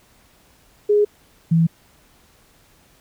sine tone pair in turn, 415.3 / 164.81 Hz, G#4 / E3, 0 / 0 cents, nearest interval octave + major third, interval 1600 cents, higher first, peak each -12 dBFS, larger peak neither, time 0.89-1.05 / 1.51-1.67 s, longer neither, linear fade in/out 10 ms, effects pink hiss -55 dBFS RMS until 3 s

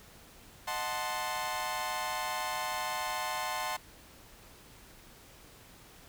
sawtooth chord, D# diminished seventh, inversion none, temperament equal, 622.3 / 740 / 880 / 1046.5 Hz, D#5 / F#5 / A5 / C6, 0 / 0 / 0 / 0 cents, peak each -39 / -35 / -34 / -33 dBFS, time 0.67-3.77 s, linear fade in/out 10 ms, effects pink hiss -55 dBFS RMS until 6.08 s

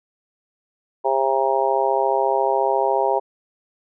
harmonic tone, 134.2 Hz, C3, 44 cents sharp, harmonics 3 / 4 / 5 / 6 / 7, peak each -23 / -23 / -23 / -23 / -23 dBFS, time 1.04-3.2 s, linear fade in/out 20 ms, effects none

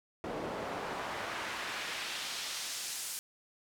pink noise with band-pass filter sweep, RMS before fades -39 dBFS, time 0.24-3.19 s, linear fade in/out 0 ms, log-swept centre 430 to 9300 Hz, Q 0.84, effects none

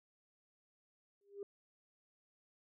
sine tone with exponential growth, 401.9 Hz, G4, 43 cents sharp, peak -38 dBFS, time 1.21-1.43 s, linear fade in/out 2 ms, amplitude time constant 46 ms, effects tanh soft clip ceiling -35 dBFS

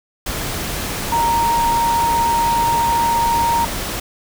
sine tone in noise, 931 Hz, A#5, 2 cents flat, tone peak -14 dBFS, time 1.12-3.65 s, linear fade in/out 5 ms, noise pink, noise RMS -24 dBFS, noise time 0.26-4 s, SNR +7 dB, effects none

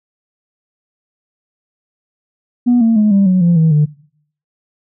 sine tone with pitch steps, 243.4 / 227.1 / 211.9 / 197.7 / 184.46 / 172.11 / 160.58 / 149.83 Hz, B3 / A#3 / G#3 / G3 / F#3 / F3 / E3 / D3, -25 / -45 / +35 / +15 / -5 / -25 / -45 / +35 cents, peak -6 dBFS, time 2.66-3.86 s, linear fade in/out 20 ms, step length 150 ms, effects noise-tail reverb RT60 0.6 s tail -21 dB re dry + tanh soft clip ceiling -5 dBFS

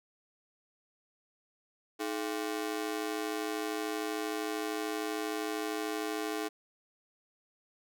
sawtooth ring-modulated tone, 370 Hz, F#4, in tune, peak -26 dBFS, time 1.99-6.49 s, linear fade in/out 20 ms, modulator 56.5 Hz, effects none

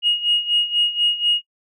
sine tone with tremolo, 2874 Hz, F7, 49 cents sharp, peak -12 dBFS, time 0.02-1.42 s, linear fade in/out 50 ms, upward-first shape sine, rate 4.1 Hz, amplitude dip 80%, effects noise-tail reverb RT60 0.1 s tail -23 dB re dry + tanh soft clip ceiling -8 dBFS

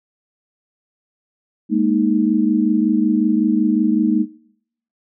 sine chord, Ab suspended second, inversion none, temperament equal, 207.7 / 233.1 / 311.1 Hz, Ab3 / Bb3 / Eb4, 0 / 0 / 0 cents, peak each -18 dBFS, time 1.69-4.26 s, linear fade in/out 50 ms, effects noise-tail reverb RT60 0.7 s tail -20 dB re dry

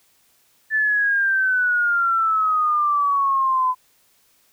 sine exponential sweep, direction down, 1760 to 1007 Hz, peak -16 dBFS, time 0.7-3.75 s, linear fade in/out 50 ms, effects white hiss -60 dBFS RMS until 4.52 s

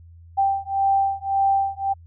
sine beating tone pair, 784 / 785.8 Hz, G5 / G5, 0 / +4 cents, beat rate 1.8 Hz, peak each -21 dBFS, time 0.37-1.94 s, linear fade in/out 20 ms, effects added 84 Hz sine -43 dBFS peak until 2.06 s

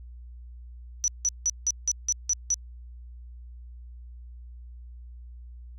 sine tone bursts, 5920 Hz, F#8, in tune, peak -21 dBFS, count 8, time 1.04-2.542 s, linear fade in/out 0 ms, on 39 ms, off 170 ms, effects added 60 Hz sine -41 dBFS peak until 5.78 s

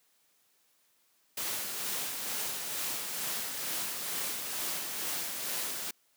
white noise with tremolo, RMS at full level -34 dBFS, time 1.37-5.91 s, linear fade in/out 5 ms, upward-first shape sine, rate 2.2 Hz, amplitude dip 35%, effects white hiss -70 dBFS RMS until 6.16 s + high-pass 150 Hz 12 dB/octave

